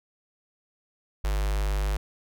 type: tone with notch filter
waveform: square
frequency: 50.4 Hz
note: G1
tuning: 49 cents sharp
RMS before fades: -26 dBFS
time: 1.24-1.97 s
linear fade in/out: 5 ms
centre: 210 Hz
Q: 0.67
effects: none